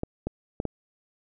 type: clicks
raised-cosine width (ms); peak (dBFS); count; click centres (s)
2; -15; 4; 0.034 / 0.27 / 0.601 / 0.653
effects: none